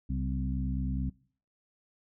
harmonic tone with a mistuned harmonic, 64.7 Hz, C2, 19 cents flat, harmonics 1 / 2 / 3 / 4, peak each -32 / -35 / -37 / -38 dBFS, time 0.09-1.1 s, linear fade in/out 10 ms, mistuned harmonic 2, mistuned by +59 cents, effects noise-tail reverb RT60 0.5 s tail -22 dB re dry

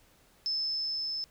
sine tone with level ramp, 5250 Hz, E8, 8 cents flat, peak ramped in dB -28 to -32 dBFS, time 0.46-1.24 s, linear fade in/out 0 ms, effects pink hiss -63 dBFS RMS until 1.3 s

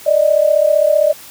sine tone pair together, 587.3 / 622.7 Hz, D5 / D#5, 0 / +1 cents, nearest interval minor second, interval 101 cents, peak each -12 dBFS, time 0.06-1.13 s, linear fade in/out 10 ms, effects white hiss -37 dBFS RMS until 1.3 s + high-pass 60 Hz 12 dB/octave

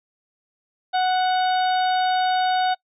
harmonic tone, 740 Hz, F#5, in tune, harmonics 1 / 2 / 3 / 4 / 5 / 6, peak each -18 / -28 / -39 / -35 / -32 / -37 dBFS, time 0.93-2.75 s, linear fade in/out 20 ms, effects noise-tail reverb RT60 0.1 s tail -25 dB re dry

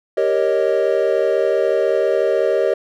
triangle chord, Eb dominant seventh, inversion first, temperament equal with one note detuned, 392 / 466.2 / 552.1 / 622.3 Hz, G4 / Bb4 / Db5 / Eb5, 0 / 0 / -7 / 0 cents, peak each -18 dBFS, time 0.17-2.74 s, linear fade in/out 5 ms, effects none

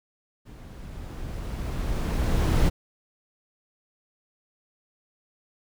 brown noise with level ramp, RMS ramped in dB -44 to -19 dBFS, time 0.45-2.7 s, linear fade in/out 20 ms, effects none

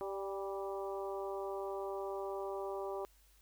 harmonic tone with a mistuned harmonic, 195.5 Hz, G3, 4 cents flat, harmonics 2 / 3 / 4 / 5 / 6, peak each -40 / -44 / -46 / -48 / -50 dBFS, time 0.01-3.05 s, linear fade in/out 0 ms, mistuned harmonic 4, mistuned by +22 cents, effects added 50 Hz sine -65 dBFS peak until 3.41 s + white hiss -69 dBFS RMS until 3.41 s

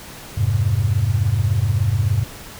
sine chord, F minor, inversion none, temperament equal, 87.31 / 103.83 / 130.81 Hz, F2 / Ab2 / C3, 0 / 0 / 0 cents, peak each -22 / -17 / -22 dBFS, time 0.37-2.24 s, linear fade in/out 10 ms, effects pink hiss -37 dBFS RMS until 2.59 s

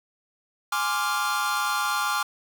45% pulse chord, D half-diminished seventh, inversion second, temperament equal, 830.6 / 1046.5 / 1174.7 / 1396.9 Hz, Ab5 / C6 / D6 / F6, 0 / 0 / 0 / 0 cents, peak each -31 / -31 / -28 / -28 dBFS, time 0.72-2.23 s, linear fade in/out 5 ms, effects none

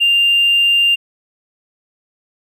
sine tone with hard clipping, 2794 Hz, F7, in tune, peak -10 dBFS, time 0-0.96 s, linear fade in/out 20 ms, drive 1 dB, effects none

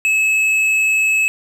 sine tone with tanh clipping, 2589 Hz, E7, 32 cents flat, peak -14 dBFS, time 0.05-1.28 s, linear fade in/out 0 ms, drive 8 dB, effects none

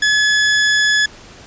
sawtooth tone, 1705 Hz, G#6, 45 cents sharp, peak -8 dBFS, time 0.02-1.06 s, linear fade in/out 5 ms, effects pink hiss -40 dBFS RMS until 1.46 s + resampled to 16000 Hz

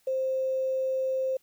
sine tone with quantisation, 525 Hz, C5, 6 cents sharp, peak -25 dBFS, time 0.07-1.37 s, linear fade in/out 5 ms, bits 9, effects white hiss -67 dBFS RMS until 1.42 s

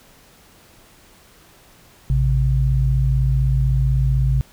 sine tone pair together, 56.59 / 132.5 Hz, A1 / C3, +49 / +22 cents, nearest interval octave + minor third, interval 1473 cents, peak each -17 dBFS, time 2.1-4.41 s, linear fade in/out 0 ms, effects pink hiss -50 dBFS RMS until 4.52 s

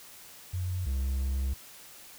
sine / triangle tone pair in turn, 91 / 66.47 Hz, F#2 / C2, -28 / +28 cents, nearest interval perfect fourth, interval 544 cents, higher first, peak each -29 / -25 dBFS, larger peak second, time 0.53-0.86 / 0.86-1.54 s, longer second, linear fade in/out 10 ms, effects white hiss -50 dBFS RMS until 2.18 s

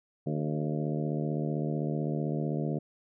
harmonic tone with a mistuned harmonic, 75.7 Hz, D#2, 47 cents flat, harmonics 2 / 3 / 4 / 5 / 6 / 7 / 8 / 9, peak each -31 / -35 / -37 / -39 / -41 / -42 / -43 / -44 dBFS, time 0.26-2.79 s, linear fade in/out 10 ms, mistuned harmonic 6, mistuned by -45 cents, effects none

